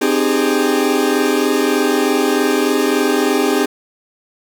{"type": "chord", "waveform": "40% pulse", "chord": "Ab major seventh", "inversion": "first", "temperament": "equal with one note detuned", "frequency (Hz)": [261.6, 305.6, 392, 415.3], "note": ["C4", "Eb4", "G4", "Ab4"], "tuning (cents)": [0, -31, 0, 0], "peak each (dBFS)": -18, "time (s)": [0.01, 3.66], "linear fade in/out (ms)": 10, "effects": []}